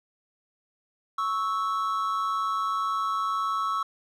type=tone pair together; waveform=triangle; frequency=1108.7 / 1310.5 Hz; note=C#6 / E6; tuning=0 / -11 cents; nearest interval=minor third; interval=289 cents; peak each=-26 / -26 dBFS; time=1.18-3.83 s; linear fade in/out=5 ms; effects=none